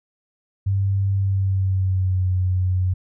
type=tone with pitch glide; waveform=sine; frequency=98 to 91.97 Hz; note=G2 to F#2; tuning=0 to -10 cents; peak=-17 dBFS; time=0.66-2.94 s; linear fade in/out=10 ms; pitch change=-110 cents; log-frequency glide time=1.16-2.3 s; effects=none